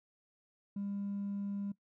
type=tone with hard clipping; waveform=sine; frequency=200.5 Hz; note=G3; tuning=39 cents sharp; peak=-36 dBFS; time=0.76-1.72 s; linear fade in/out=5 ms; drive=1 dB; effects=noise-tail reverb RT60 0.1 s tail -19 dB re dry